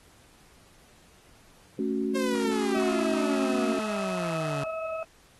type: chord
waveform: sine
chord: F# minor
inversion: first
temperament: equal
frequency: 220 / 277.2 / 370 Hz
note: A3 / C#4 / F#4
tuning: 0 / 0 / 0 cents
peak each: -30 dBFS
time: 1.79-3.79 s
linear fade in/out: 2 ms
type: exponential sweep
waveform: sawtooth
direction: down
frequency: 538 to 139.6 Hz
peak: -26 dBFS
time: 2.15-4.64 s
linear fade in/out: 5 ms
type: harmonic tone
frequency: 644 Hz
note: E5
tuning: 41 cents flat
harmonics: 1 / 2 / 4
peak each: -32 / -38 / -43 dBFS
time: 2.75-5.03 s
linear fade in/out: 2 ms
effects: pink hiss -58 dBFS RMS until 5.39 s + AAC 32 kbps